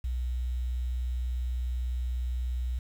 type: tone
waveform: sine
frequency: 61.74 Hz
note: B1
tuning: in tune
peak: -28 dBFS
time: 0.04-2.79 s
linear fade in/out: 5 ms
effects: 9-bit